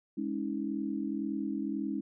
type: chord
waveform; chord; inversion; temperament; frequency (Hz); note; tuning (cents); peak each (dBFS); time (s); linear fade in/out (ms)
sine; Ab suspended fourth; none; equal with one note detuned; 207.7 / 277.2 / 319.1; Ab3 / Db4 / Eb4; 0 / 0 / +44; -36 / -35 / -36; 0.17-2.01; 10
effects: none